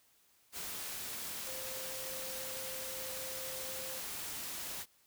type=tone in noise; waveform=sine; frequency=523.3 Hz; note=C5; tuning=in tune; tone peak=-47 dBFS; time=1.44-4.01 s; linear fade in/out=50 ms; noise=white; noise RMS=-42 dBFS; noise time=0.52-4.86 s; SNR=-8 dB; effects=white hiss -69 dBFS RMS until 5.06 s